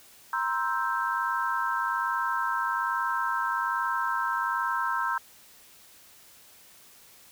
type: chord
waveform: sine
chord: C dominant seventh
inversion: third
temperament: equal with one note detuned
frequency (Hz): 945.3 / 1046.5 / 1318.5 / 1568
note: Bb5 / C6 / E6 / G6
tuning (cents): +24 / 0 / 0 / 0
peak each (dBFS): -31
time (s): 0.33-5.18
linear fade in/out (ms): 2
effects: white hiss -54 dBFS RMS until 7.31 s